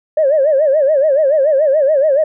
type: tone with vibrato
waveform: sine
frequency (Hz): 580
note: D5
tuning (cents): -22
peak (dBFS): -8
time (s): 0.17-2.24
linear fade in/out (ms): 5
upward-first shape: sine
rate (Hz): 7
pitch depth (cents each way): 160
effects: tanh soft clip ceiling -4 dBFS